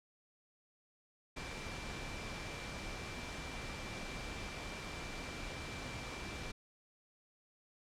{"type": "tone in noise", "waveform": "sine", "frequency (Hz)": 2349, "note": "D7", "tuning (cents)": 0, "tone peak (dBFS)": -51, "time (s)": [1.36, 6.52], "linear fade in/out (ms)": 10, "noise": "pink", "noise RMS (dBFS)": -44, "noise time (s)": [1.36, 6.52], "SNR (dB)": -10, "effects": ["low-pass 6000 Hz 12 dB/octave"]}